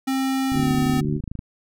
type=tone with pitch glide; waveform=square; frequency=266 to 255.3 Hz; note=C4 to C4; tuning=+29 to -42 cents; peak=-21 dBFS; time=0.07-1.01 s; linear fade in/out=10 ms; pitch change=-71 cents; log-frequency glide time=0.51-0.72 s
type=harmonic tone; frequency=74.3 Hz; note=D2; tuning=21 cents sharp; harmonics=2 / 3 / 4 / 5; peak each=-23 / -27 / -29 / -31 dBFS; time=0.52-1.21 s; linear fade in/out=50 ms
type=click train; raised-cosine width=5 ms; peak=-19 dBFS; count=24; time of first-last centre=0.52-1.391 s; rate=26.4 Hz
effects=none